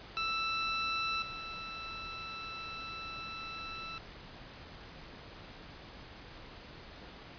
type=tone with level steps; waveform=15% pulse; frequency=1324 Hz; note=E6; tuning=7 cents sharp; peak=-25 / -34 dBFS; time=0.17-3.98 s; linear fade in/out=0 ms; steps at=1.22 s; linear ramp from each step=2 ms; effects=pink hiss -50 dBFS RMS until 7.38 s + resampled to 11025 Hz